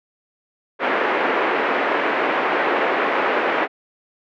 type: band-pass noise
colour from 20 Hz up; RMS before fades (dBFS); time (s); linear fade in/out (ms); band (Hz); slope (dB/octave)
pink; -20; 0.79-3.68; 50; 330 to 2300; 24
effects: none